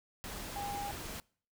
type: tone in noise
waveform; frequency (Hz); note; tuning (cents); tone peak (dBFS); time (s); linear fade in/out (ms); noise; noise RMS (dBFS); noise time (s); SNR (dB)
sine; 810; G#5; -43; -37; 0.56-0.91; 0; pink; -43; 0.24-1.2; +3
effects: noise-tail reverb RT60 0.5 s tail -25 dB re dry

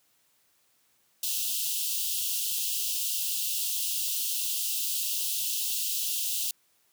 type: high-pass noise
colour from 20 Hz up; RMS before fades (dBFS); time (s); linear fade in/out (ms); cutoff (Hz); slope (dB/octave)
white; -30; 1.23-6.51; 2; 2700; 96
effects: white hiss -68 dBFS RMS until 6.92 s + high-pass 60 Hz 12 dB/octave

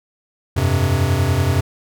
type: chord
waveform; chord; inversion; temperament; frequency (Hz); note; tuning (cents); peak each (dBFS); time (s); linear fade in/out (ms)
square; F suspended second; none; equal; 87.31 / 98 / 130.81; F2 / G2 / C3; 0 / 0 / 0; -20; 0.56-1.61; 10
effects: none

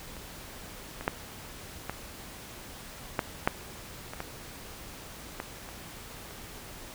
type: clicks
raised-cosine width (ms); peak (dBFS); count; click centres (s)
0.5; -30 / -22 / -10 / -17 / -11 / -7 / -23 / -19 / -18 / -28 / -30; 11; 0.167 / 1.01 / 1.079 / 1.896 / 3.192 / 3.475 / 4.135 / 4.204 / 5.401 / 5.689 / 6.309
effects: pink hiss -45 dBFS RMS until 6.94 s

